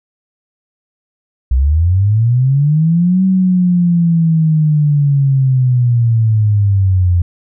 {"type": "linear two-way sweep", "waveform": "sine", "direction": "up then down", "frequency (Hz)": [60, 190.3, 86.2], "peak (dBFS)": -8, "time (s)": [1.51, 7.22], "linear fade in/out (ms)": 5, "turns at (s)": 3.24, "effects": []}